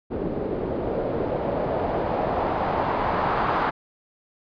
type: noise with low-pass filter sweep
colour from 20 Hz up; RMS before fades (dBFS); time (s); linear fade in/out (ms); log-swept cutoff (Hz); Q
white; -25; 0.1-3.71; 20; 390 to 1100; 1.9
effects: resampled to 11025 Hz